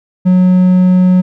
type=tone; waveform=triangle; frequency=183 Hz; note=F#3; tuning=19 cents flat; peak=-3 dBFS; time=0.25-1.22 s; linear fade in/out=20 ms; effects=none